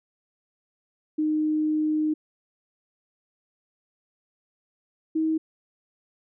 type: tone pair in turn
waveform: sine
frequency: 307.8 / 317.4 Hz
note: D#4 / D#4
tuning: -19 / +35 cents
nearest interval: minor second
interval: 54 cents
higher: second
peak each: -21 dBFS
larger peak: neither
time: 1.18-2.14 / 5.15-5.38 s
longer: first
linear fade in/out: 10 ms
effects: none